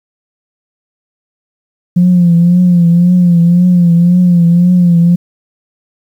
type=tone with vibrato; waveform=sine; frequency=174.8 Hz; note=F3; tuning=2 cents sharp; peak=-3 dBFS; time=1.96-5.16 s; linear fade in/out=10 ms; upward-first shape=triangle; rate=1.9 Hz; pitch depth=66 cents each way; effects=tanh soft clip ceiling 0 dBFS + 7-bit